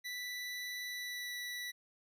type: tone with pitch glide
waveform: 25% pulse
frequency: 1975.5 to 1960.7 Hz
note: B6 to B6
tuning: 0 to -13 cents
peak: -36 dBFS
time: 0.04-1.72 s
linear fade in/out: 20 ms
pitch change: -13 cents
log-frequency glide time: 0.85-1.36 s
effects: none